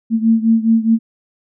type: beating tone pair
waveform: sine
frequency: 224 / 228.8 Hz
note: A3 / A#3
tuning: +31 / -32 cents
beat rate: 4.8 Hz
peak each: -12 / -15 dBFS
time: 0.1-0.99 s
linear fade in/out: 50 ms
effects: none